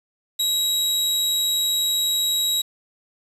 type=tone; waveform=sawtooth; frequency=3844 Hz; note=B7; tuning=48 cents flat; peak=-16 dBFS; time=0.39-2.62 s; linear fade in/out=10 ms; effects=resampled to 32000 Hz + 7-bit